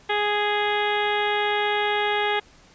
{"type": "harmonic tone", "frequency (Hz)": 415.3, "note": "G#4", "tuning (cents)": 0, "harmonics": [1, 2, 3, 4, 5, 6, 7, 8, 9], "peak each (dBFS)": [-26, -25, -33, -29, -29, -35, -36, -32, -38], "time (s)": [0.09, 2.4], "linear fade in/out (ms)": 10, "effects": ["pink hiss -53 dBFS RMS until 2.74 s", "resampled to 16000 Hz"]}